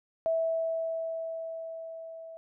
sine tone with level ramp, 654 Hz, E5, 14 cents flat, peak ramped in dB -24 to -42 dBFS, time 0.26-2.37 s, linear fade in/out 0 ms, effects none

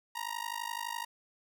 sawtooth tone with amplitude modulation, 940 Hz, A#5, 14 cents sharp, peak -28 dBFS, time 0.15-1.05 s, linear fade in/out 10 ms, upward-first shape sine, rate 51.8 Hz, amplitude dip 95%, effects none

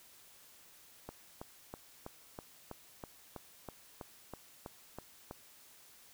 click train, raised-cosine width 1 ms, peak -29 dBFS, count 14, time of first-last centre 1.09-5.311 s, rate 3.08 Hz, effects white hiss -60 dBFS RMS until 6.13 s

